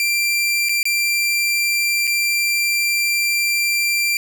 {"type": "tone with dropouts", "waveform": "sawtooth", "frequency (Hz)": 2364, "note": "D7", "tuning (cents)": 11, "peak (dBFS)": -13, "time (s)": [0, 4.17], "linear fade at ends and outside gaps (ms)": 1, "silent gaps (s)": [[0.687, 0.693], [0.83, 0.854], [2.071, 2.075]], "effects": []}